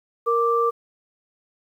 sine tone pair together, 466.2 / 1174.8 Hz, A#4 / D6, 0 / 0 cents, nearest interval octave + major third, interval 1600 cents, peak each -20 dBFS, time 0.26-0.71 s, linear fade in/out 20 ms, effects 9-bit

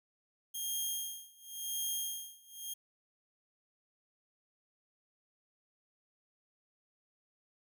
5% pulse tone with tremolo, 3229 Hz, G#7, 49 cents flat, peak -25 dBFS, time 0.54-2.74 s, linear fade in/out 10 ms, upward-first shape sine, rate 0.93 Hz, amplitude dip 95%, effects none

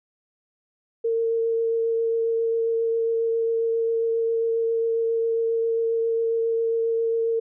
sine tone with vibrato, 456.6 Hz, A#4, 36 cents flat, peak -20 dBFS, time 1.04-7.4 s, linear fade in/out 10 ms, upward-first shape triangle, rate 7.4 Hz, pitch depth 12 cents each way, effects none

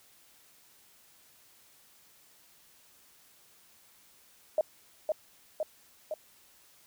sine tone with echo, 620 Hz, D#5, 6 cents flat, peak -22 dBFS, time 4.58-4.61 s, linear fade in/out 2 ms, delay 510 ms, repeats 3, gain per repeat -3 dB, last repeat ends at 6.14 s, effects white hiss -61 dBFS RMS until 6.86 s

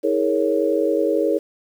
sine chord, A# half-diminished seventh, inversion second, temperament equal with one note detuned, 321.9 / 415.3 / 466.2 / 554.4 Hz, E4 / G#4 / A#4 / C#5, -41 / 0 / 0 / 0 cents, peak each -22 dBFS, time 0.03-1.39 s, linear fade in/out 20 ms, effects 8-bit

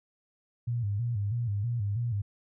sine tone with vibrato, 110 Hz, A2, in tune, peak -27 dBFS, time 0.67-2.22 s, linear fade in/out 10 ms, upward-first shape square, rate 3.1 Hz, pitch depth 140 cents each way, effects none

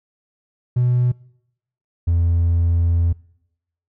triangle tone pair in turn, 123.47 / 85.03 Hz, B2 / F2, 0 / -46 cents, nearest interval tritone, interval 646 cents, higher first, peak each -11 dBFS, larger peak neither, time 0.76-1.12 / 2.07-3.13 s, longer second, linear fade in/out 10 ms, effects noise-tail reverb RT60 0.8 s tail -26 dB re dry + tanh soft clip ceiling -9 dBFS

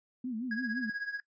sine tone with vibrato, 236.9 Hz, A#3, 28 cents sharp, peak -33 dBFS, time 0.24-0.9 s, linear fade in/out 5 ms, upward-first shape sine, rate 5.9 Hz, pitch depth 160 cents each way
triangle tone with tremolo, 1653 Hz, G#6, 9 cents flat, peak -29 dBFS, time 0.51-1.2 s, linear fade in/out 2 ms, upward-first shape triangle, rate 16 Hz, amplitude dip 85%
effects noise-tail reverb RT60 0.1 s tail -18 dB re dry + resampled to 16000 Hz

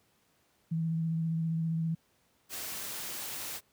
sine tone with vibrato, 163.1 Hz, E3, 18 cents flat, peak -28 dBFS, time 0.71-1.95 s, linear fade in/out 10 ms, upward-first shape triangle, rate 15 Hz, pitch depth 24 cents each way
white noise, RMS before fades -39 dBFS, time 2.49-3.61 s, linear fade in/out 50 ms
effects pink hiss -70 dBFS RMS until 3.72 s + high-pass 80 Hz 12 dB/octave

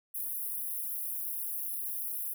white high-pass noise, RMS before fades -36 dBFS, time 0.14-2.34 s, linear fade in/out 10 ms, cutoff 10000 Hz, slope 96 dB/octave, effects none

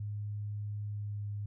sine tone with pitch glide, 103.83 to 102.87 Hz, G#2 to G#2, 0 to -16 cents, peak -35 dBFS, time 0-1.46 s, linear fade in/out 5 ms, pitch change -16 cents, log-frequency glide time 0.87-1.29 s, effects none

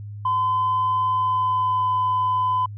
sine tone with pitch glide, 1020 to 1010 Hz, C6 to B5, -44 to +39 cents, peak -17 dBFS, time 0.25-2.66 s, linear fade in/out 5 ms, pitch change -17 cents, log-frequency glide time 1.07-1.9 s, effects tanh soft clip ceiling -15 dBFS + added 103 Hz sine -32 dBFS peak until 2.77 s

